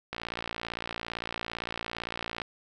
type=click train; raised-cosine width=0.3 ms; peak=-17 dBFS; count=133; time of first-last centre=0.13-2.418 s; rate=57.7 Hz; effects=none

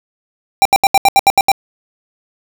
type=tone bursts; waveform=square; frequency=789 Hz; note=G5; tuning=11 cents sharp; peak=-6 dBFS; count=9; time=0.62-1.517 s; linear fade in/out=0 ms; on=33 ms; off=75 ms; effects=none

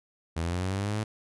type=linear sweep; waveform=sawtooth; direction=up; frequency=80.3 to 110 Hz; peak=-24 dBFS; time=0.36-1.04 s; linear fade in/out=10 ms; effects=resampled to 24000 Hz

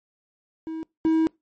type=tone pair in turn; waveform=triangle; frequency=321.2 / 321.2 Hz; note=E4 / E4; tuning=-45 / -45 cents; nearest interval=unison; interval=0 cents; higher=neither; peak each=-27 / -15 dBFS; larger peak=second; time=0.67-0.83 / 1.05-1.27 s; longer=second; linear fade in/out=0 ms; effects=noise-tail reverb RT60 0.2 s tail -24 dB re dry + MP3 32 kbps

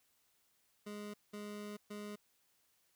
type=tone bursts at uneven times; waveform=25% pulse; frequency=207.7 Hz; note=G#3; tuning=in tune; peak=-40 dBFS; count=3; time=0.86-1.14 / 1.33-1.77 / 1.9-2.16 s; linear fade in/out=10 ms; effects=white hiss -75 dBFS RMS until 2.95 s

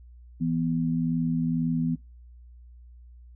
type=tone pair together; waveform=sine; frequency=164.81 / 246.9 Hz; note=E3 / B3; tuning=0 / 0 cents; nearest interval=perfect fifth; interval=700 cents; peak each=-26 dBFS; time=0.4-1.96 s; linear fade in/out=20 ms; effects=noise-tail reverb RT60 0.3 s tail -25 dB re dry + added 60 Hz sine -46 dBFS peak until 3.35 s

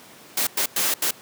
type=noise bursts at uneven times; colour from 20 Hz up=white; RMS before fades=-22 dBFS; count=4; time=0.37-0.47 / 0.57-0.66 / 0.76-0.94 / 1.02-1.11 s; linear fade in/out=5 ms; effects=pink hiss -46 dBFS RMS until 1.21 s + high-pass 200 Hz 12 dB/octave

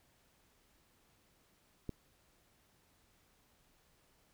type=click; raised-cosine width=3 ms; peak=-26 dBFS; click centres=1.893 s; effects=pink hiss -71 dBFS RMS until 4.33 s

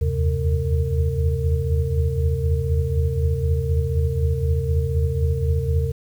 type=tone cluster; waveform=sine; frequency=78.1 / 82.1 / 93.2 / 132.3 / 457.2 Hz; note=D#2 / E2 / F#2 / C3 / A#4; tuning=+7 / -6 / +13 / +20 / -34 cents; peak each=-21 / -25 / -28 / -24 / -28 dBFS; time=0.01-5.92 s; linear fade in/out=10 ms; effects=8-bit

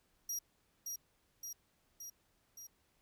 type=tone with echo; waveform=30% pulse; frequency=5710 Hz; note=F8; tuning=37 cents sharp; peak=-33 dBFS; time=0.29-0.39 s; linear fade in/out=5 ms; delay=570 ms; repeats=4; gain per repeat=-3 dB; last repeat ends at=2.67 s; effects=pink hiss -75 dBFS RMS until 3.01 s

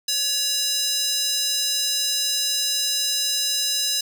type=tone with high-pass filter; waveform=square; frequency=564 Hz; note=C#5; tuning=30 cents sharp; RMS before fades=-23 dBFS; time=0.08-4.01 s; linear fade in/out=5 ms; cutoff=4600 Hz; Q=2.4; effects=none

